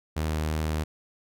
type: tone with vibrato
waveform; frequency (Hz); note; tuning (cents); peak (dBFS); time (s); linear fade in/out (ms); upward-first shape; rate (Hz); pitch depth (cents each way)
sawtooth; 77.78; D#2; 0; -22; 0.16-0.84; 10; triangle; 2.8; 9
effects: none